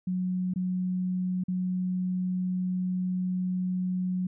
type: tone with dropouts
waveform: sine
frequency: 183.1 Hz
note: F#3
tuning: 18 cents flat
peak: -26 dBFS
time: 0.07-4.27 s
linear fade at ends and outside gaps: 5 ms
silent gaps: 0.538-0.559 / 1.438-1.482 s
effects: none